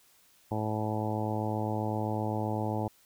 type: harmonic tone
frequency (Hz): 107.7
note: A2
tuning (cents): -37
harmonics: 1 / 2 / 3 / 4 / 5 / 6 / 7 / 8 / 9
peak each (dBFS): -33 / -36 / -37 / -40 / -39 / -41 / -39 / -38 / -48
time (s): 0.51-2.88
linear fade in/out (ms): 5
effects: white hiss -63 dBFS RMS until 3.05 s